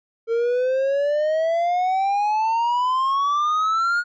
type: exponential sweep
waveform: triangle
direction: up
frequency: 453 to 1444 Hz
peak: -16 dBFS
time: 0.27-4.04 s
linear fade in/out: 50 ms
effects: resampled to 16000 Hz